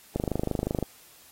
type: click train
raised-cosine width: 2 ms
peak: -13 dBFS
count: 18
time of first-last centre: 0.16-0.827 s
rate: 25.5 Hz
effects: white hiss -54 dBFS RMS until 1.31 s + AAC 48 kbps